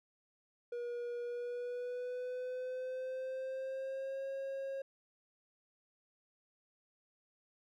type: tone with pitch glide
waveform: triangle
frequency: 480 to 541.9 Hz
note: B4 to C#5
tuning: -49 to -39 cents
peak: -36 dBFS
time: 0.72-4.82 s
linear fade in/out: 5 ms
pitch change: +210 cents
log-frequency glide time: 1.23-4.27 s
effects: none